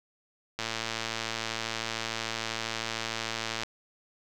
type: click train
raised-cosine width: 0.2 ms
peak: -14 dBFS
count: 345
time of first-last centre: 0.59-3.634 s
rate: 113 Hz
effects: none